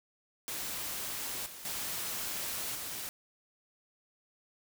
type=noise with level steps; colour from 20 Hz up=white; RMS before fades=-38 / -47 / -37 / -40 dBFS; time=0.48-3.09 s; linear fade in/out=0 ms; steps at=1.46 / 1.65 / 2.75 s; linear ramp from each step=2 ms; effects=none